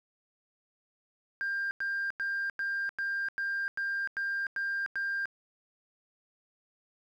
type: tone bursts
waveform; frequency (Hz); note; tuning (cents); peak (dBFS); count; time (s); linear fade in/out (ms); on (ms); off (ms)
sine; 1595; G6; +30; -28; 10; 1.41-5.256; 0; 300; 94
effects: tanh soft clip ceiling -27 dBFS + 11-bit